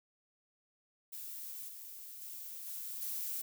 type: noise with level steps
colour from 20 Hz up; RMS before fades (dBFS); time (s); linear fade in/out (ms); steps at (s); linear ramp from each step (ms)
violet; -45 / -49 / -46 / -43 / -39; 1.12-3.42; 10; 1.68 / 2.21 / 2.66 / 3.01; 10
effects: none